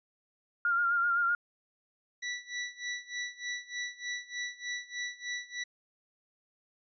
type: tone with vibrato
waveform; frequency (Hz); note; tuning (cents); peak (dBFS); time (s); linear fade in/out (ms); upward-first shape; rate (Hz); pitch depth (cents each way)
sine; 1400; F6; +4; -25; 0.65-1.35; 2; sine; 7.8; 34
type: tone with tremolo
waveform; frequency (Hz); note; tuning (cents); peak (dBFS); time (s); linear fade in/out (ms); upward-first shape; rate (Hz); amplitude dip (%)
sawtooth; 1959; B6; -15; -29; 2.22-5.64; 10; sine; 3.3; 90
effects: resampled to 16000 Hz